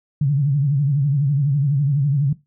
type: tone with vibrato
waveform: sine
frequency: 141.5 Hz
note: C#3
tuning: 36 cents sharp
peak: -14 dBFS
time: 0.21-2.33 s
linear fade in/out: 5 ms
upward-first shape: triangle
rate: 12 Hz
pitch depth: 130 cents each way
effects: noise-tail reverb RT60 0.2 s tail -18 dB re dry